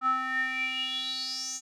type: tone with band-pass filter sweep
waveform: square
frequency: 260 Hz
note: C4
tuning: 11 cents flat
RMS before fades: -31 dBFS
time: 0.01-1.61 s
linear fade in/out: 50 ms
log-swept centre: 1200 to 6800 Hz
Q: 9.4
effects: none